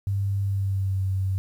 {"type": "tone with pitch glide", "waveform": "sine", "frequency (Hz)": [99, 95.41], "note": ["G2", "G2"], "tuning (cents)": [18, -46], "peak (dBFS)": -22, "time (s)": [0.07, 1.38], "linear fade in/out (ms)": 0, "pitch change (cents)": -64, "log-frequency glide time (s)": [0.42, 1.02], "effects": ["9-bit"]}